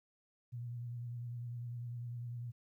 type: tone with vibrato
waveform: sine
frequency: 120 Hz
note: B2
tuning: 49 cents flat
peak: -40 dBFS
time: 0.52-2.52 s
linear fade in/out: 20 ms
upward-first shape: triangle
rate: 10 Hz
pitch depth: 40 cents each way
effects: 13-bit